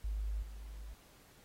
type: tone with level steps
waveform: sine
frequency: 51.91 Hz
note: G#1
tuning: in tune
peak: -34 / -44 dBFS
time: 0.04-0.94 s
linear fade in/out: 5 ms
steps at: 0.42 s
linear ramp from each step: 10 ms
effects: pink hiss -63 dBFS RMS until 1.44 s + AAC 48 kbps